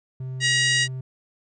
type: tone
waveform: triangle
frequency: 129.7 Hz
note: C3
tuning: 15 cents flat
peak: -27 dBFS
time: 0.2-1.01 s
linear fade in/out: 5 ms
type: harmonic tone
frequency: 953 Hz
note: A#5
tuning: 38 cents sharp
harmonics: 2 / 3 / 4 / 5 / 6 / 7 / 8 / 9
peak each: -21 / -25 / -27 / -29 / -31 / -32 / -33 / -34 dBFS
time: 0.4-0.88 s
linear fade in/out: 50 ms
effects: none